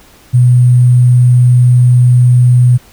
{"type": "tone with sample-and-hold", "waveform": "sine", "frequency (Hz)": 123.6, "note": "B2", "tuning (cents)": 2, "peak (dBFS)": -3, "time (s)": [0.33, 2.78], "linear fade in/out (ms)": 20, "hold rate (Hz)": 8820, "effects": ["pink hiss -42 dBFS RMS until 2.92 s"]}